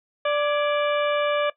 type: harmonic tone with a mistuned harmonic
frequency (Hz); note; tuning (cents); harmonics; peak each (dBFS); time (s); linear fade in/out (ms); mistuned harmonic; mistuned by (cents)
587.3; D5; 0; 1 / 2 / 3 / 4 / 5 / 6; -21 / -27 / -31 / -33 / -35 / -37; 0.25-1.5; 5; 3; -79
effects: noise-tail reverb RT60 0.1 s tail -18 dB re dry

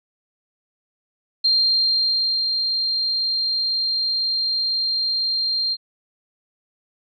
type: tone with ADSR envelope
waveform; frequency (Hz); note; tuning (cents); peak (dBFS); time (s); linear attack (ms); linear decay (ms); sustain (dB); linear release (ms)
sine; 4186; C8; 0; -14; 1.44-5.77; 10; 1000; -5; 46
effects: none

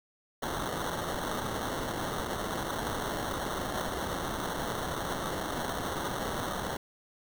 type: noise with sample-and-hold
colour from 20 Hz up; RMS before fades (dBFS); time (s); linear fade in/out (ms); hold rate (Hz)
blue; -34; 0.42-6.77; 5; 2450
effects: none

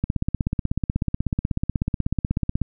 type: click train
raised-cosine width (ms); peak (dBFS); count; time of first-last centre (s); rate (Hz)
5; -9; 43; 0.04-2.617; 16.3
effects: none

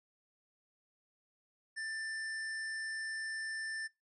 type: tone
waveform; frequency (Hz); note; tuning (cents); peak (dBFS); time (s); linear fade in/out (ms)
square; 1776; A6; +16; -39; 1.76-3.88; 20
effects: noise-tail reverb RT60 0.2 s tail -21 dB re dry + resampled to 24000 Hz

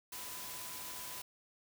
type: tone in noise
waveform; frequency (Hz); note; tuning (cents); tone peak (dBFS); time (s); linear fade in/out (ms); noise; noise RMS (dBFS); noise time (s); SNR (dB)
sine; 1000; B5; +21; -54; 0.12-1.22; 5; white; -45; 0.12-1.22; -12
effects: none

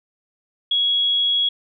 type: tone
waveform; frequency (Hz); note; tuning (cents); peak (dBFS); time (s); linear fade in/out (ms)
sine; 3331; G#7; +4; -16; 0.71-1.49; 5
effects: none

